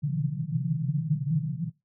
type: band-pass noise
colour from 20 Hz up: white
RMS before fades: -28 dBFS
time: 0.02-1.7 s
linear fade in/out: 20 ms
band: 130 to 170 Hz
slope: 96 dB/octave
effects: noise-tail reverb RT60 0.2 s tail -17 dB re dry